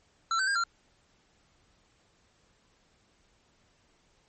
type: tone with pitch steps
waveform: square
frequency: 1343 / 1537 / 1609 / 1377 Hz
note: E6 / G6 / G6 / F6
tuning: +32 / -35 / +45 / -25 cents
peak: -26 dBFS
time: 0.31-0.638 s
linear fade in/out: 2 ms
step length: 82 ms
effects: pink hiss -67 dBFS RMS until 4.28 s + MP3 32 kbps